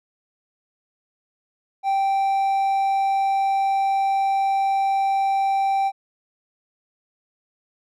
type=tone; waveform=triangle; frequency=782 Hz; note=G5; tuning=4 cents flat; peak=-16 dBFS; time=1.83-5.92 s; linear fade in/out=50 ms; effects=none